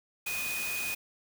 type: tone in noise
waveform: sine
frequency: 2485 Hz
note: D#7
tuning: 3 cents flat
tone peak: -33 dBFS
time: 0.26-0.95 s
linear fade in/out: 10 ms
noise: white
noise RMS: -37 dBFS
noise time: 0.26-0.95 s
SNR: +1 dB
effects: none